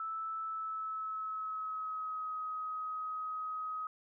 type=tone with pitch glide; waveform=sine; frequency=1314 to 1263.4 Hz; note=E6 to D#6; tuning=-6 to +26 cents; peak=-36 dBFS; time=0-3.87 s; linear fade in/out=2 ms; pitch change=-68 cents; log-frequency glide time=0.42-2.34 s; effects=none